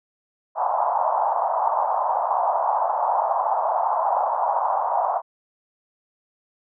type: band-pass noise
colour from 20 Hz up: white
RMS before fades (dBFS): -22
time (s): 0.55-5.22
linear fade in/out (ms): 50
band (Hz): 660 to 1000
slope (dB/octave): 48
effects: none